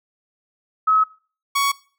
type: tone pair in turn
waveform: sine / sawtooth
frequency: 1283 / 1117.6 Hz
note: E6 / C#6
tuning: -47 / +14 cents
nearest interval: major second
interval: 239 cents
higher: first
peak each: -13 / -13 dBFS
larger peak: neither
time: 0.87-1.04 / 1.55-1.72 s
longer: neither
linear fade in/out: 10 ms
effects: noise-tail reverb RT60 0.4 s tail -20 dB re dry